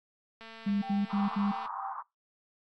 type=click train; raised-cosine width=0.3 ms; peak=-32 dBFS; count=282; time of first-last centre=0.41-1.659 s; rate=225 Hz
type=tone bursts; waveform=sine; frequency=202.2 Hz; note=G#3; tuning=46 cents flat; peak=-26 dBFS; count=4; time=0.66-1.519 s; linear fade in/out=10 ms; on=160 ms; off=73 ms
type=tone with tremolo; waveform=sine; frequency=784 Hz; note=G5; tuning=in tune; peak=-35 dBFS; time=0.82-1.93 s; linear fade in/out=10 ms; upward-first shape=triangle; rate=3.1 Hz; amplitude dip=95%
type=band-pass noise; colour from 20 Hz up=pink; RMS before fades=-39 dBFS; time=1.09-2.03 s; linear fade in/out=20 ms; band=910 to 1200 Hz; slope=48 dB/octave
effects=noise-tail reverb RT60 0.2 s tail -23 dB re dry + AAC 48 kbps